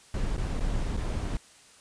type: noise with dropouts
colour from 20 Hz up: brown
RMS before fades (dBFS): -29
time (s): 0.14-1.37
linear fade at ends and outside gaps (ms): 2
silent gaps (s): 0.367-0.379 / 0.597-0.606 / 0.967-0.973
effects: white hiss -55 dBFS RMS until 1.8 s + resampled to 22050 Hz